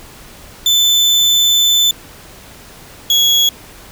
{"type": "tone pair in turn", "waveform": "35% pulse", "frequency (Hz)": [3520, 3340], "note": ["A7", "G#7"], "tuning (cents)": [0, 9], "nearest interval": "minor second", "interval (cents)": 91, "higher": "first", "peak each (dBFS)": -7, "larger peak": "neither", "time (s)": [[0.66, 1.91], [3.1, 3.49]], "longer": "first", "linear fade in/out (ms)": 2, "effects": ["pink hiss -38 dBFS RMS until 3.91 s"]}